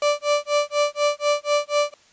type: tone with tremolo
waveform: 35% pulse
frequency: 586 Hz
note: D5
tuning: 4 cents flat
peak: -14 dBFS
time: 0.02-1.94 s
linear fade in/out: 2 ms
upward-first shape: sine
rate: 4.1 Hz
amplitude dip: 100%
effects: white hiss -55 dBFS RMS until 2.12 s + resampled to 16000 Hz